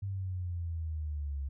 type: exponential sweep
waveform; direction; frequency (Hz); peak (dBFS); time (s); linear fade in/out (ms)
sine; down; 99.7 to 67.9; -33; 0.02-1.49; 10
effects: none